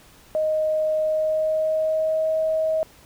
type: tone with pitch glide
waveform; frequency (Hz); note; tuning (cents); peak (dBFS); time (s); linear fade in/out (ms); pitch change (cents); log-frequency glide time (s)
sine; 622.3 to 634.6; D#5 to D#5; 0 to +34; -19; 0.35-2.83; 0; +34; 1-2.34
effects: pink hiss -51 dBFS RMS until 3.05 s